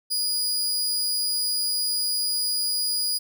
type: tone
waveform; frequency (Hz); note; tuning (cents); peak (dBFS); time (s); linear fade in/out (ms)
sawtooth; 4901; D#8; -27; -20; 0.1-3.19; 20
effects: none